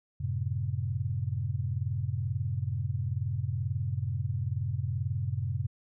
sine chord, F# diminished, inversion none, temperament just, 92.5 / 111 / 133.2 Hz, F#2 / A2 / C3, 0 / +16 / +31 cents, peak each -33 dBFS, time 0.2-5.67 s, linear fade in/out 10 ms, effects none

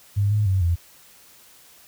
sine tone with pitch steps, 101.2 / 105.3 / 95.2 / 85.5 Hz, G#2 / G#2 / F#2 / F2, -44 / +24 / +50 / -36 cents, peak -17 dBFS, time 0.16-0.76 s, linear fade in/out 20 ms, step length 150 ms, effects white hiss -51 dBFS RMS until 1.87 s

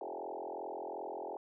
sine tone with frequency modulation, 610 Hz, D#5, 34 cents flat, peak -39 dBFS, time 0.01-1.37 s, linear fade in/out 2 ms, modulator 42.7 Hz, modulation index 6.2, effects none

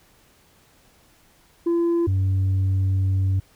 sine tone pair in turn, 340 / 95.41 Hz, F4 / G2, -46 / -46 cents, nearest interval octave + minor seventh, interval 2200 cents, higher first, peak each -15 dBFS, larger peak neither, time 1.66-2.07 / 2.07-3.4 s, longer second, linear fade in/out 10 ms, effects tanh soft clip ceiling -17 dBFS + pink hiss -57 dBFS RMS until 3.55 s

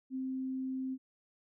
sine tone, 261.6 Hz, C4, in tune, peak -34 dBFS, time 0.1-0.98 s, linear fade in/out 50 ms, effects none

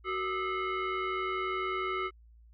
sine tone with frequency modulation, 466.2 Hz, A#4, in tune, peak -30 dBFS, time 0.04-2.11 s, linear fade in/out 50 ms, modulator 841 Hz, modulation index 2.2, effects added 57 Hz sine -54 dBFS peak until 2.53 s

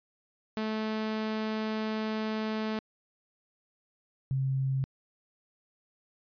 sawtooth / sine tone pair in turn, 217.6 / 133.79 Hz, A3 / C3, -19 / +39 cents, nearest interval minor sixth, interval 842 cents, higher first, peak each -26 dBFS, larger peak neither, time 0.57-2.79 / 4.31-4.84 s, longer first, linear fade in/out 0 ms, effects resampled to 11025 Hz

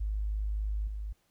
sine tone with level steps, 52 Hz, G#1, 3 cents sharp, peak -29 / -34 dBFS, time 0-1.13 s, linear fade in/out 10 ms, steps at 0.87 s, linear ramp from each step 5 ms, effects pink hiss -72 dBFS RMS until 1.3 s

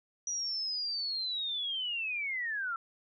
sine linear sweep, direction down, 5850 to 1318.5 Hz, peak -32 dBFS, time 0.27-2.76 s, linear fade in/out 2 ms, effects none

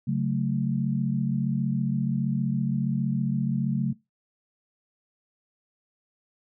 sine chord, F# minor, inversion second, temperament equal, 138.59 / 185 / 220 Hz, C#3 / F#3 / A3, 0 / 0 / 0 cents, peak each -26 / -28 / -28 dBFS, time 0.07-3.93 s, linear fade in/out 10 ms, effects noise-tail reverb RT60 0.2 s tail -21 dB re dry

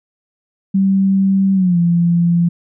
sine tone with pitch glide, 193.6 to 171.48 Hz, G3 to F3, -21 to -31 cents, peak -10 dBFS, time 0.74-2.49 s, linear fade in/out 10 ms, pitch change -210 cents, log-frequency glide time 1.54-1.78 s, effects none

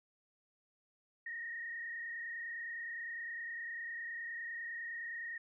sine tone with frequency modulation, 1861 Hz, A#6, 3 cents flat, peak -40 dBFS, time 1.26-5.38 s, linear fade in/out 5 ms, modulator 29.8 Hz, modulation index 1.4, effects none

